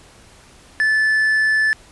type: tone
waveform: triangle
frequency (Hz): 1745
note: A6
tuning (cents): -15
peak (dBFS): -12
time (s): 0.8-1.73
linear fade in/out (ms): 0
effects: pink hiss -47 dBFS RMS until 1.91 s + resampled to 24000 Hz